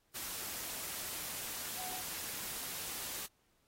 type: tone in noise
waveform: sine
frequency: 740 Hz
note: F#5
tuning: in tune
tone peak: -47 dBFS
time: 1.76-2.02 s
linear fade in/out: 20 ms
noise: white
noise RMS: -42 dBFS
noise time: 0.14-3.27 s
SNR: -8 dB
effects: pink hiss -75 dBFS RMS until 3.67 s + AAC 48 kbps